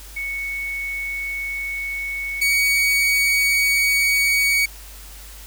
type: tone pair in turn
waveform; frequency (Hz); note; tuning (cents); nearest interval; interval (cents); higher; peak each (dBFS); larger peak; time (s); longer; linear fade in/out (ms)
sine / 40% pulse; 2217 / 2248; C#7 / C#7; 0 / +24; unison; 24; second; -24 / -15; second; 0.16-2.41 / 2.41-4.66; neither; 10
effects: added 50 Hz sine -39 dBFS peak until 5.46 s + white hiss -42 dBFS RMS until 5.46 s